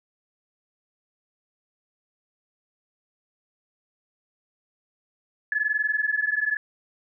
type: tone pair together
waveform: sine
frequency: 1702.2 / 1723 Hz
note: G#6 / A6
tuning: +42 / -37 cents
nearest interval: unison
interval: 21 cents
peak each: -25 / -25 dBFS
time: 5.52-6.57 s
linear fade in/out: 2 ms
effects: none